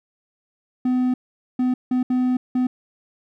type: tone bursts at uneven times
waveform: triangle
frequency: 252.4 Hz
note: B3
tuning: 38 cents sharp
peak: -15 dBFS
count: 5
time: 0.85-1.14 / 1.59-1.74 / 1.91-2.03 / 2.1-2.37 / 2.55-2.67 s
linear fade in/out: 5 ms
effects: none